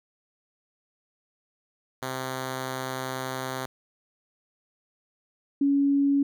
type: tone pair in turn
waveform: 5% pulse / sine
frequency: 130.5 / 280.4 Hz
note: C3 / C#4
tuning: -4 / +20 cents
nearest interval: octave + minor second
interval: 1324 cents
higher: second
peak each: -19 dBFS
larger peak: neither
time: 2.02-3.66 / 5.61-6.23 s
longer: first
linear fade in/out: 5 ms
effects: none